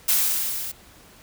blue noise with level ramp, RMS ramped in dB -18 to -32 dBFS, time 0.08-0.72 s, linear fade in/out 10 ms, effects pink hiss -50 dBFS RMS until 1.22 s

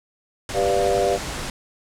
pink low-pass noise, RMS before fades -30 dBFS, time 0.49-1.5 s, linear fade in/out 2 ms, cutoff 9600 Hz, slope 24 dB/octave
sine chord, G dominant seventh, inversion none, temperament equal, 392 / 493.9 / 587.3 / 698.5 Hz, G4 / B4 / D5 / F5, 0 / 0 / 0 / 0 cents, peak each -23 dBFS, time 0.53-1.19 s, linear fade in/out 50 ms
effects none

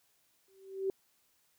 sine tone with exponential growth, 385.5 Hz, G4, 29 cents flat, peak -27 dBFS, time 0.48-0.9 s, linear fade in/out 1 ms, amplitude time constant 91 ms, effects white hiss -72 dBFS RMS until 1.58 s

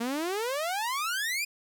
sawtooth exponential sweep, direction up, 225.5 to 2489 Hz, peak -25 dBFS, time 0-1.45 s, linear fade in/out 10 ms, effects none

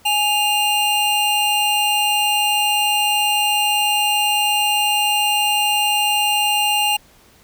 square tone pair together, 834.3 / 2794 Hz, G#5 / F7, +8 / 0 cents, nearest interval octave + major sixth, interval 2092 cents, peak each -20 / -18 dBFS, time 0.05-6.97 s, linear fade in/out 10 ms, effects pink hiss -51 dBFS RMS until 7.43 s

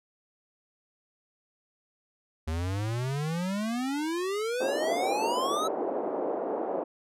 square exponential sweep, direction up, 77.1 to 1318.5 Hz, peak -29 dBFS, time 2.47-5.68 s, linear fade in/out 10 ms
white band-pass noise, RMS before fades -31 dBFS, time 4.6-6.84 s, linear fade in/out 10 ms, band 300 to 690 Hz, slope 24 dB/octave
effects low-pass 11000 Hz 12 dB/octave

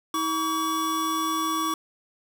square tone pair together, 320.6 / 1135 Hz, E4 / C#6, -48 / +41 cents, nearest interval octave + minor seventh, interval 2189 cents, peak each -30 / -26 dBFS, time 0.14-1.74 s, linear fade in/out 2 ms, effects none

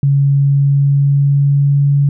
sine tone with pitch glide, 139.8 to 141.67 Hz, C#3 to C#3, +15 to +38 cents, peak -8 dBFS, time 0.03-2.09 s, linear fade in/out 2 ms, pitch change +23 cents, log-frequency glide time 0.34-1.91 s, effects none

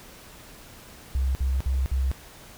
sine tone bursts, 65.9 Hz, C2, 13 cents sharp, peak -21 dBFS, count 4, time 1.15-2.115 s, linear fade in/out 0 ms, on 200 ms, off 55 ms, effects pink hiss -47 dBFS RMS until 2.57 s

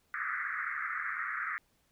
pink band-pass noise, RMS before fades -36 dBFS, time 0.14-1.58 s, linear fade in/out 0 ms, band 1200 to 2100 Hz, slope 96 dB/octave, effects pink hiss -72 dBFS RMS until 1.91 s

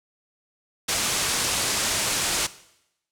white low-pass noise, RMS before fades -25 dBFS, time 0.88-2.47 s, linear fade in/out 10 ms, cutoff 9400 Hz, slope 24 dB/octave, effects noise-tail reverb RT60 0.8 s tail -17 dB re dry

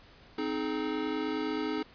square chord, Ab major, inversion first, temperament equal with one note detuned, 261.6 / 311.1 / 424.3 Hz, C4 / Eb4 / Ab4, 0 / 0 / +37 cents, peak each -37 / -34 / -36 dBFS, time 0.38-1.83 s, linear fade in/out 5 ms, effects pink hiss -56 dBFS RMS until 1.94 s + resampled to 11025 Hz

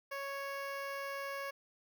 15% pulse tone with notch filter, 554.4 Hz, C#5, in tune, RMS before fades -41 dBFS, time 0.11-1.51 s, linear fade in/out 10 ms, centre 7900 Hz, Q 0.91, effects none

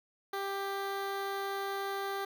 15% pulse tone with notch filter, 394.1 Hz, G4, 9 cents sharp, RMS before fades -36 dBFS, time 0.33-2.25 s, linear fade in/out 5 ms, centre 7500 Hz, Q 1.1, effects none

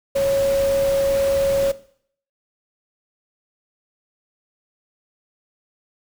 sine tone in noise, 551 Hz, C#5, 11 cents flat, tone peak -16 dBFS, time 0.15-1.72 s, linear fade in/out 10 ms, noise pink, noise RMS -31 dBFS, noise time 0.15-1.72 s, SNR +12 dB, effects noise-tail reverb RT60 0.6 s tail -17 dB re dry

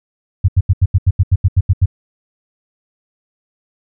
sine tone bursts, 93.3 Hz, F#2, 15 cents sharp, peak -6 dBFS, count 12, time 0.44-1.859 s, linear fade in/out 10 ms, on 44 ms, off 81 ms, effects none

